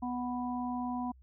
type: harmonic tone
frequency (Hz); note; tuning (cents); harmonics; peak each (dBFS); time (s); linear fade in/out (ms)
246.9; B3; 0; 1 / 3 / 4; -34 / -39 / -40; 0.02-1.12; 10
effects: added 64 Hz sine -55 dBFS peak until 1.22 s